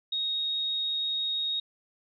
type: tone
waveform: sine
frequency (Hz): 3749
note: A#7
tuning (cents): +9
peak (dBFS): -27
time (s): 0.12-1.6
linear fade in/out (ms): 5
effects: none